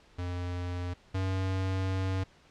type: tone pair in turn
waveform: square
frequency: 88.9 / 94.69 Hz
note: F2 / F#2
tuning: +31 / +41 cents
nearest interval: minor second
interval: 110 cents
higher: second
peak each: -33 / -29 dBFS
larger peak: second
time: 0.18-0.94 / 1.14-2.24 s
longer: second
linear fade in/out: 10 ms
effects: pink hiss -60 dBFS RMS until 2.5 s + low-pass 5000 Hz 12 dB/octave